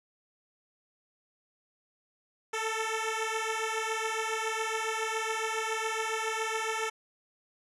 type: beating tone pair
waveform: 10% pulse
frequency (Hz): 440 / 447.2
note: A4 / A4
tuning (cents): 0 / +28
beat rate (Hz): 7.2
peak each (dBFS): -24 / -26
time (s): 2.53-6.9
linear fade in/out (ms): 10
effects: resampled to 24000 Hz